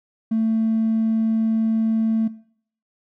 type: tone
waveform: triangle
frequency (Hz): 222.8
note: A3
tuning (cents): +22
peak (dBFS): -14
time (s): 0.31-2.28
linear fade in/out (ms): 10
effects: noise-tail reverb RT60 0.6 s tail -22 dB re dry + tanh soft clip ceiling -14 dBFS